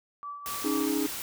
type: tone with tremolo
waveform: sine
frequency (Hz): 1155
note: D6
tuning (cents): -29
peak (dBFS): -34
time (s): 0.23-0.87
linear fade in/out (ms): 0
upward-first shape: triangle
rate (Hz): 4.3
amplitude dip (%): 60
type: noise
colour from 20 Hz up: white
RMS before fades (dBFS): -36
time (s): 0.46-1.22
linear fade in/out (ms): 0
type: chord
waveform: triangle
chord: C# suspended second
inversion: none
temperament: equal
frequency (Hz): 277.2 / 311.1 / 415.3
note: C#4 / D#4 / G#4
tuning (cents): 0 / 0 / 0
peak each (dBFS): -28 / -27 / -31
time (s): 0.64-1.07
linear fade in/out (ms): 10
effects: none